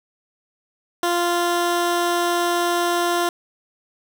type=tone; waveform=15% pulse; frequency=347.6 Hz; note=F4; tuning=8 cents flat; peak=-12 dBFS; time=1.03-3.29 s; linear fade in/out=2 ms; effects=none